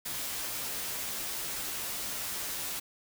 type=noise with comb filter; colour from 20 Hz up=white; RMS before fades=-36 dBFS; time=0.05-2.8 s; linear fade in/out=10 ms; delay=12 ms; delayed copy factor=-0.55; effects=none